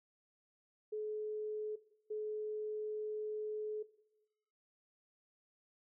sine tone bursts at uneven times, 427.1 Hz, G#4, 48 cents sharp, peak -37 dBFS, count 2, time 0.92-1.76 / 2.1-3.83 s, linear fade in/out 10 ms, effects noise-tail reverb RT60 0.9 s tail -17 dB re dry

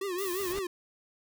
square tone with vibrato, 374.6 Hz, F#4, 21 cents sharp, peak -32 dBFS, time 0.01-0.67 s, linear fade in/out 5 ms, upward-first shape triangle, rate 5.7 Hz, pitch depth 150 cents each way
pink noise with exponential growth, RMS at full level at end -38 dBFS, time 0.08-0.59 s, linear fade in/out 2 ms, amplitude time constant 110 ms
blue noise, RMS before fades -39 dBFS, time 0.18-0.53 s, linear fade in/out 5 ms
effects none

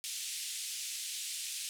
white band-pass noise, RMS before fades -40 dBFS, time 0.04-1.69 s, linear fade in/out 0 ms, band 2500 to 10000 Hz, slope 24 dB/octave, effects none

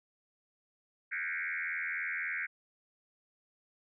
sine tone with frequency modulation, 1883 Hz, A#6, 17 cents sharp, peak -33 dBFS, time 1.11-2.47 s, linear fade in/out 20 ms, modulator 83.8 Hz, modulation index 4.8, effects none

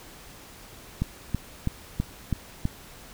click train, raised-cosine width 5 ms, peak -12 dBFS, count 6, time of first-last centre 1.02-2.654 s, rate 3.06 Hz, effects pink hiss -47 dBFS RMS until 3.13 s

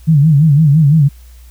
sine tone with vibrato, 150 Hz, D3, 37 cents sharp, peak -5 dBFS, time 0.07-1.09 s, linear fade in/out 20 ms, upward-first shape sine, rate 5.9 Hz, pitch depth 140 cents each way, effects added 60 Hz sine -35 dBFS peak until 1.5 s + white hiss -49 dBFS RMS until 1.5 s

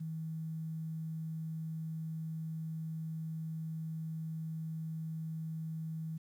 sine tone with quantisation, 160 Hz, D#3, 49 cents sharp, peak -37 dBFS, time 0-6.18 s, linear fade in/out 10 ms, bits 11, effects none

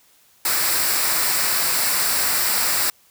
white noise with comb filter, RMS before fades -20 dBFS, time 0.45-2.9 s, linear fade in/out 2 ms, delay 0.31 ms, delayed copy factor -0.55, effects white hiss -56 dBFS RMS until 3.1 s

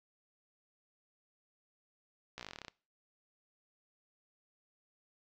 slowing click train, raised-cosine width 0.2 ms, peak -26 dBFS, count 14, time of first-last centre 2.38-2.682 s, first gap 15 ms, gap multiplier 1.07, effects noise-tail reverb RT60 0.4 s tail -24 dB re dry + low-pass 6000 Hz 12 dB/octave

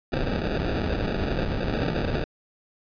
pink noise with sample-and-hold, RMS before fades -26 dBFS, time 0.12-2.24 s, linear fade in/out 2 ms, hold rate 1050 Hz, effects resampled to 11025 Hz

